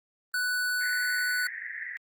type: tone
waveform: square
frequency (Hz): 1486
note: F#6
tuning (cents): +7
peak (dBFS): -27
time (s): 0.34-1.47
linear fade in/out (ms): 2
type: band-pass noise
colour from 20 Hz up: white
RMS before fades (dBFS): -38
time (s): 0.81-1.97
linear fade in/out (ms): 0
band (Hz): 1700 to 2000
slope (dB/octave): 96
effects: Opus 32 kbps